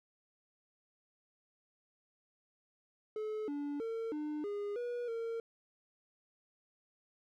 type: tone with pitch steps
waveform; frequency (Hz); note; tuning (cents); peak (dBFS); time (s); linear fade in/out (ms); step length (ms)
triangle; 430.2 / 288.5 / 453.5 / 300.9 / 409.4 / 483.2 / 458.4; A4 / D4 / A#4 / D4 / G#4 / B4 / A#4; -39 / -31 / -48 / +42 / -25 / -38 / -29; -34; 3.16-5.4; 2; 320
effects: none